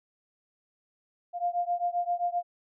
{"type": "beating tone pair", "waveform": "sine", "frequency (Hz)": [698.5, 706.1], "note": ["F5", "F5"], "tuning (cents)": [0, 19], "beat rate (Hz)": 7.6, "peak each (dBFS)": [-29, -30], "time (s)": [1.33, 2.43], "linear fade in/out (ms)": 50, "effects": []}